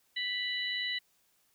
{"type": "harmonic tone", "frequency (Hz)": 987.8, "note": "B5", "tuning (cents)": 0, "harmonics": [2, 3, 4], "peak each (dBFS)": [-35, -37, -36], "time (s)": [0.16, 0.99], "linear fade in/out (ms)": 10, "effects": ["white hiss -71 dBFS RMS until 1.54 s"]}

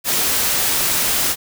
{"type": "noise", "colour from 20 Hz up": "white", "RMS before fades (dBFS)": -18, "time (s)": [0.04, 1.36], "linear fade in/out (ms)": 50, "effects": []}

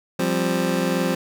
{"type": "chord", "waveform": "25% pulse", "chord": "F suspended second", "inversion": "none", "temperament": "just", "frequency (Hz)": [174.61, 196.44, 261.9], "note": ["F3", "G3", "C4"], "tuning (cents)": [0, 4, 2], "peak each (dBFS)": [-20, -22, -21], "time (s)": [0.19, 1.15], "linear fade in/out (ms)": 5, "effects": []}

